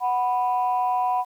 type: tone pair together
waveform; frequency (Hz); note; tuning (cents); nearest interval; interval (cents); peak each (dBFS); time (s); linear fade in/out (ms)
sine; 740.2 / 988; F#5 / B5; 0 / 0; perfect fourth; 500; -21 / -23; 0-1.25; 50
effects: tanh soft clip ceiling -14 dBFS + 9-bit